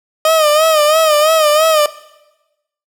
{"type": "tone with vibrato", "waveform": "30% pulse", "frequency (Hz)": 619, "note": "D#5", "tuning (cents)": -9, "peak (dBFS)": -6, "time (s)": [0.25, 1.86], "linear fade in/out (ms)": 2, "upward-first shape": "sine", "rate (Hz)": 3, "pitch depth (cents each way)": 77, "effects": ["noise-tail reverb RT60 1.0 s tail -18 dB re dry"]}